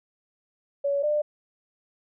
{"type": "tone pair in turn", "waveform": "sine", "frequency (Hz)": [564, 597.5], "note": ["C#5", "D5"], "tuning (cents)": [30, 30], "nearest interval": "minor second", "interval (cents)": 100, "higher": "second", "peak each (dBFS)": [-22, -21], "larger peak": "second", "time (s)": [[0.84, 1.03], [1.03, 1.22]], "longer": "neither", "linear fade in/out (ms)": 10, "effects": []}